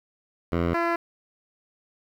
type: tone pair in turn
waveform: 10% pulse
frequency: 85.3 / 338.9 Hz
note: F2 / E4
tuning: -40 / +48 cents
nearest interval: 2 octaves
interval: 2388 cents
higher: second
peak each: -14 / -13 dBFS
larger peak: second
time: 0.52-0.74 / 0.74-0.96 s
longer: neither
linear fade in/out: 5 ms
effects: low-pass 2000 Hz 12 dB/octave + 8-bit